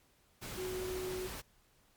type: tone in noise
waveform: sine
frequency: 370 Hz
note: F#4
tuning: in tune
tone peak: -37 dBFS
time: 0.57-1.28 s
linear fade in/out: 20 ms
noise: pink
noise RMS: -44 dBFS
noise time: 0.41-1.42 s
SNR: +4 dB
effects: pink hiss -69 dBFS RMS until 1.96 s + MP3 96 kbps